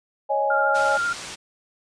sine chord, C# suspended second, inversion none, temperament just, 554.4 / 623.7 / 831.5 Hz, C#5 / D#5 / G#5, 0 / +4 / +2 cents, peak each -24 / -26 / -22 dBFS, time 0.29-0.98 s, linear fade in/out 20 ms
sine tone with vibrato, 1396.9 Hz, F6, in tune, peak -21 dBFS, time 0.5-1.13 s, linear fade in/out 5 ms, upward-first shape sine, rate 13 Hz, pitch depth 22 cents each way
white low-pass noise, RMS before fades -36 dBFS, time 0.74-1.36 s, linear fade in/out 20 ms, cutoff 6800 Hz, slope 12 dB/octave
effects resampled to 22050 Hz

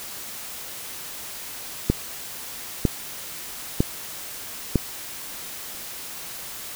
click train, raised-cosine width 3 ms, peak -4 dBFS, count 4, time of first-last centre 1.9-4.757 s, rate 1.05 Hz, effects white hiss -36 dBFS RMS until 6.75 s

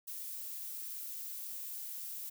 violet noise, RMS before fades -43 dBFS, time 0.07-2.3 s, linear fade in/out 10 ms, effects none

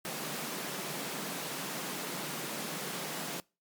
pink high-pass noise, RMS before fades -38 dBFS, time 0.05-3.4 s, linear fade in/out 0 ms, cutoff 140 Hz, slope 96 dB/octave, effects noise-tail reverb RT60 0.3 s tail -25 dB re dry + MP3 96 kbps

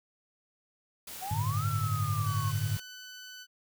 white noise, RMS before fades -43 dBFS, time 1.07-2.8 s, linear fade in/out 5 ms
sine exponential two-way sweep, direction up then down, 728 to 1368 to 1079 Hz, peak -35 dBFS, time 1.21-2.52 s, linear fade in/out 20 ms, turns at 1.66 s
sine chord, G suspended second, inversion none, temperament equal with one note detuned, 98 / 109.24 / 146.83 Hz, G2 / A2 / D3, 0 / -12 / 0 cents, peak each -33 / -31 / -34 dBFS, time 1.31-2.77 s, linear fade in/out 5 ms
15% pulse tone with pitch glide, 1511 to 1501.4 Hz, F#6 to F#6, +36 to +25 cents, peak -38 dBFS, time 2.24-3.47 s, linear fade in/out 50 ms, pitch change -11 cents, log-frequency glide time 2.63-2.77 s
effects none

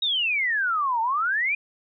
sine exponential two-way sweep, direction down then up, 3822 to 880 to 2472 Hz, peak -21 dBFS, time 0.02-1.55 s, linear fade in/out 5 ms, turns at 1.01 s, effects none

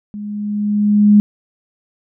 sine tone with level ramp, 207.6 Hz, G#3, in tune, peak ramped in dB -25 to -4 dBFS, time 0.14-1.2 s, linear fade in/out 0 ms, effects none

